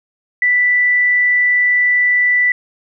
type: tone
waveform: sine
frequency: 1975.5 Hz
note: B6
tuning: in tune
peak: -10 dBFS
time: 0.42-2.52 s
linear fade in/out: 2 ms
effects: none

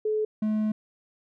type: tone pair in turn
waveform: sine / triangle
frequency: 429.6 / 214.8 Hz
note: A4 / A3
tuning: -41 / -41 cents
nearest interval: octave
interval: 1200 cents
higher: first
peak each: -23 / -21 dBFS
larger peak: second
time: 0.05-0.25 / 0.42-0.72 s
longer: second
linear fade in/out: 5 ms
effects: none

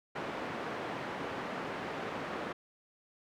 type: band-pass noise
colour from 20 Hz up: pink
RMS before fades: -39 dBFS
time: 0.15-2.53 s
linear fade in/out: 10 ms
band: 240 to 1900 Hz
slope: 12 dB/octave
effects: none

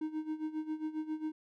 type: tone with tremolo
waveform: triangle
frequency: 311.1 Hz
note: D#4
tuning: in tune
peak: -30 dBFS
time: 0.01-1.32 s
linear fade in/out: 5 ms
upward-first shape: sine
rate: 7.4 Hz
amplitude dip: 80%
effects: none

